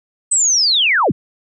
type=linear sweep; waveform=sine; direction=down; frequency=8220 to 67.1 Hz; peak=-11 dBFS; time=0.31-1.12 s; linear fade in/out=10 ms; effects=none